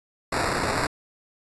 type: noise with sample-and-hold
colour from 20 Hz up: blue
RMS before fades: -25 dBFS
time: 0.32-0.87 s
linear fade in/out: 5 ms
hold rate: 3150 Hz
effects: resampled to 24000 Hz